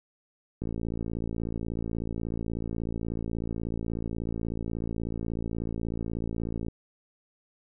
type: click train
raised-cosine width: 3 ms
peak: -20 dBFS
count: 343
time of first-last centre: 0.62-6.684 s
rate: 56.4 Hz
effects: none